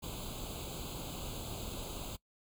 pink noise with comb filter, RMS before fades -42 dBFS, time 0.02-2.17 s, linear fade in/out 20 ms, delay 0.27 ms, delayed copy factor +1, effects noise-tail reverb RT60 0.1 s tail -22 dB re dry

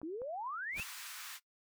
clicks, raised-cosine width 1 ms, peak -38 dBFS, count 2, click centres 0.016 / 0.218 s
sine exponential sweep, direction up, 297 to 2794 Hz, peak -38 dBFS, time 0.03-0.83 s, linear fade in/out 2 ms
pink noise with exponential growth, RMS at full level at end -41 dBFS, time 0.69-0.8 s, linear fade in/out 0 ms, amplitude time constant 22 ms
pink high-pass noise, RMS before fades -47 dBFS, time 0.75-1.4 s, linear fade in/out 50 ms, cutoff 1200 Hz, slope 24 dB/octave
effects noise-tail reverb RT60 0.1 s tail -18 dB re dry

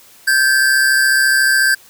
square tone pair together, 1568 / 1702.1 Hz, G6 / G#6, 0 / +42 cents, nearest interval minor second, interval 142 cents, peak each -12 / -19 dBFS, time 0.27-1.75 s, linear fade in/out 10 ms, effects white hiss -45 dBFS RMS until 1.89 s + high-pass 60 Hz 12 dB/octave

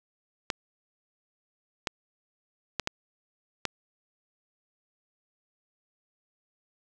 clicks, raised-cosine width 0.2 ms, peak -10 dBFS, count 5, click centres 0.502 / 1.872 / 2.797 / 2.874 / 3.653 s, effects none

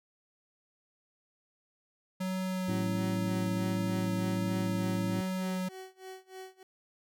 square tone with vibrato, 186 Hz, F#3, 9 cents sharp, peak -32 dBFS, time 2.2-5.69 s, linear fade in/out 10 ms, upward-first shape sine, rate 1.4 Hz, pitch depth 9 cents each way
harmonic tone, 55 Hz, A1, in tune, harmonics 2 / 3 / 4 / 5 / 6, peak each -35 / -45 / -44 / -39 / -38 dBFS, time 2.68-5.21 s, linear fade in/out 5 ms
30% pulse tone with tremolo, 376.5 Hz, F#4, 30 cents sharp, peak -39 dBFS, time 2.69-6.63 s, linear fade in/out 2 ms, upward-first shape sine, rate 3.3 Hz, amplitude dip 95%
effects none

